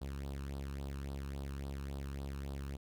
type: tone with flanger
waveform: sawtooth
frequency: 69.1 Hz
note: C#2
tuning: 5 cents flat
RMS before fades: -42 dBFS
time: 0.01-2.77 s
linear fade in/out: 10 ms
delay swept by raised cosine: 0.22 to 0.76 ms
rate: 3.6 Hz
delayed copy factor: +0.7
effects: none